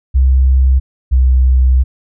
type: tone pair in turn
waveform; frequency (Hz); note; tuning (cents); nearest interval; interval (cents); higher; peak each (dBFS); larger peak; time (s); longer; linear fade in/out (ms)
sine; 65.41 / 64.03; C2 / C2; 0 / -37; unison; 37; first; -6; neither; 0.14-0.8 / 1.11-1.84; second; 20
effects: none